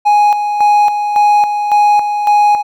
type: tone with tremolo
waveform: triangle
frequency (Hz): 830.6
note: G#5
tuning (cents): 0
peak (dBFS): -4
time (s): 0.05-2.63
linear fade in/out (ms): 20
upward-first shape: square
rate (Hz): 1.8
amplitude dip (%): 55
effects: none